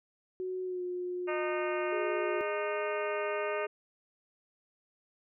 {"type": "tone with pitch glide", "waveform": "sine", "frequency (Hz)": [370, 359.1], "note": ["F#4", "F4"], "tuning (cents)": [0, 48], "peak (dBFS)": -33, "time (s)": [0.4, 2.41], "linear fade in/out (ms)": 0, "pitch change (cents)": -52, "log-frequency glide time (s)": [0.64, 0.83]}
{"type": "harmonic tone", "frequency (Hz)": 307, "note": "D#4", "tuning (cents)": -23, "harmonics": [2, 3, 4, 5, 6, 7, 8, 9], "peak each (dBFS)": [-35, -42, -39, -43, -45, -44, -45, -46], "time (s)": [1.27, 3.67], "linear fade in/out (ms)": 20}
{"type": "tone with vibrato", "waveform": "sine", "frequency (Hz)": 415.3, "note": "G#4", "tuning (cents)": 0, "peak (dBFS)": -35, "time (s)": [1.92, 3.67], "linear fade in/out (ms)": 5, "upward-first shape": "triangle", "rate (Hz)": 1.3, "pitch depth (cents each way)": 10}
{"effects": []}